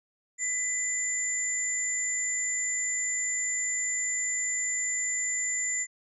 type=tone pair together; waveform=sine; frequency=2005 / 7145 Hz; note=B6 / A8; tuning=+26 / +26 cents; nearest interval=octave + minor seventh; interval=2200 cents; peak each=-33 / -28 dBFS; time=0.38-5.87 s; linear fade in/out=50 ms; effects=none